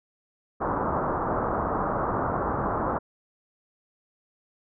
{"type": "low-pass noise", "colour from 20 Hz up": "white", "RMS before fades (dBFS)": -27, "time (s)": [0.6, 2.99], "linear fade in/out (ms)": 20, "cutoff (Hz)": 1300, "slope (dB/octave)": 48, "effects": []}